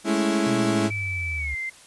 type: chord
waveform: 35% pulse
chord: A major seventh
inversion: third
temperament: equal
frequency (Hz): 207.7 / 220 / 277.2 / 329.6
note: G#3 / A3 / C#4 / E4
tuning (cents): 0 / 0 / 0 / 0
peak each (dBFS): -23 / -28 / -27 / -22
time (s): 0.04-0.91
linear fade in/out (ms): 50
type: linear sweep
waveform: sine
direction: down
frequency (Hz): 130.81 to 66.2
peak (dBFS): -29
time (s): 0.46-1.55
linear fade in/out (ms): 10
type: tone with pitch glide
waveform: sine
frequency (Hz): 2313 to 2085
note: D7 to C7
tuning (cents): -27 to -7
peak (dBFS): -27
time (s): 0.9-1.7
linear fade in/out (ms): 10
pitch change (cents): -180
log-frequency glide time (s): 1.37-1.54
effects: white hiss -49 dBFS RMS until 1.86 s + resampled to 24000 Hz